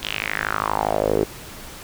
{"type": "tone with band-pass filter sweep", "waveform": "sawtooth", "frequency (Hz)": 52.5, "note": "G#1", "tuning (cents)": 19, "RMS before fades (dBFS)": -23, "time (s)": [0.02, 1.25], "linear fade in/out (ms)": 20, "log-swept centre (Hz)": [3400, 380], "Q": 4.3, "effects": ["pink hiss -38 dBFS RMS until 1.83 s"]}